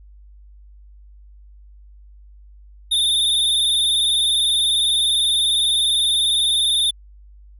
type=tone with vibrato; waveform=square; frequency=3600 Hz; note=A7; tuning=39 cents sharp; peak=-16 dBFS; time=2.91-6.91 s; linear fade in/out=10 ms; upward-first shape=sine; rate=20 Hz; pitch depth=66 cents each way; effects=added 50 Hz sine -42 dBFS peak until 7.59 s